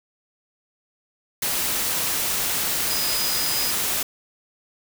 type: tone in noise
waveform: sine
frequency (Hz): 4969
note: D#8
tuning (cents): -3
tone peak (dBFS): -27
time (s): 2.9-3.71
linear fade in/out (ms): 5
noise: white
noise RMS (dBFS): -24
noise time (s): 1.42-4.03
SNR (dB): -6
effects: none